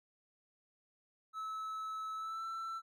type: tone with pitch glide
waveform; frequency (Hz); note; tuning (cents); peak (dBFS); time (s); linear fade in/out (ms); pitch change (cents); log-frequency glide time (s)
triangle; 1300 to 1335.8; E6 to E6; -24 to +23; -37; 1.33-2.82; 50; +47; 2.15-2.45
effects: none